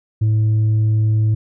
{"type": "tone with tanh clipping", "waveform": "triangle", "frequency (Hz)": 108.6, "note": "A2", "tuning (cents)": -22, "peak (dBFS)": -13, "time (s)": [0.21, 1.35], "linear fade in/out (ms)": 10, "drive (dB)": 7, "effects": []}